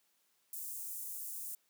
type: high-pass noise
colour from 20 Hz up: white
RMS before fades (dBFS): -43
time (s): 0.53-1.55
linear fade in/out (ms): 2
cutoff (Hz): 7700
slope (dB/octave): 24
effects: white hiss -75 dBFS RMS until 1.69 s + high-pass 150 Hz 12 dB/octave